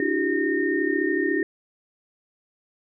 sine tone cluster, 290.1 / 323.4 / 359.9 / 394.2 / 1835 Hz, D4 / E4 / F#4 / G4 / A#6, -21 / -33 / -48 / +10 / -28 cents, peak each -27 dBFS, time 0-1.43 s, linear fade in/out 2 ms, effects none

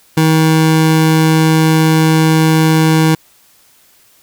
25% pulse tone, 158.9 Hz, D#3, 37 cents sharp, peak -4 dBFS, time 0.17-3.15 s, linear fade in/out 5 ms, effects white hiss -49 dBFS RMS until 4.22 s

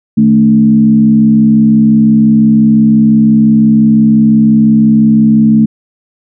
sine tone with frequency modulation, 220 Hz, A3, in tune, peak -3 dBFS, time 0.17-5.66 s, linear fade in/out 10 ms, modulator 65.8 Hz, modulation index 0.64, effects none

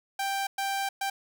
sawtooth tone bursts at uneven times, 786 Hz, G5, 4 cents sharp, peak -24 dBFS, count 3, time 0.19-0.47 / 0.58-0.89 / 1.01-1.1 s, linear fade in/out 5 ms, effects none

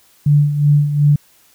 sine tone with tremolo, 146.3 Hz, D3, 6 cents flat, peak -7 dBFS, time 0.26-1.16 s, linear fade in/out 5 ms, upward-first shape sine, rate 2.7 Hz, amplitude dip 65%, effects white hiss -52 dBFS RMS until 1.54 s

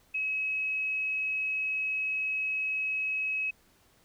sine tone, 2561 Hz, D#7, 49 cents sharp, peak -28 dBFS, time 0.14-3.51 s, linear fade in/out 10 ms, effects pink hiss -64 dBFS RMS until 4.04 s

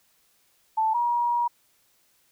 sine tone pair in turn, 880 / 954.6 Hz, A5 / A#5, 0 / +41 cents, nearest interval minor second, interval 141 cents, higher second, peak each -20 / -21 dBFS, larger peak first, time 0.77-0.94 / 0.94-1.48 s, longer second, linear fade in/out 10 ms, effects white hiss -65 dBFS RMS until 2.31 s

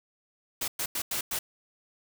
white noise bursts at uneven times, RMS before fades -31 dBFS, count 5, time 0.61-0.68 / 0.79-0.86 / 0.95-1.02 / 1.11-1.21 / 1.31-1.39 s, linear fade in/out 5 ms, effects none

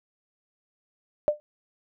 sine tone with exponential decay, 597 Hz, D5, 28 cents sharp, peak -14 dBFS, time 1.28-1.4 s, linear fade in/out 0 ms, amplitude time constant 24 ms, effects none

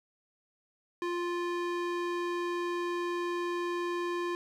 square tone with band-pass filter, 349.2 Hz, F4, in tune, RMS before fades -33 dBFS, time 1.02-4.35 s, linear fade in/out 0 ms, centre 1000 Hz, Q 0.52, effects none

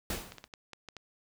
pink noise with exponential decay, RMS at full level -32 dBFS, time 0.1-0.48 s, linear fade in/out 2 ms, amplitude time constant 82 ms
clicks, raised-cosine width 0.2 ms, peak -27 dBFS, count 7, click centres 0.321 / 0.383 / 0.441 / 0.538 / 0.733 / 0.887 / 0.967 s
effects none

